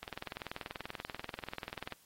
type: click train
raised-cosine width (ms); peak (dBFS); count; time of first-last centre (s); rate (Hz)
0.3; -24; 40; 0.03-1.923; 20.6
effects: white hiss -65 dBFS RMS until 2.05 s + AAC 48 kbps